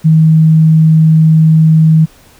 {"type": "tone", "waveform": "sine", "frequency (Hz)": 158.8, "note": "D#3", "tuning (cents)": 36, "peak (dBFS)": -3, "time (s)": [0.04, 2.06], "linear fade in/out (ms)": 20, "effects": ["pink hiss -43 dBFS RMS until 2.39 s"]}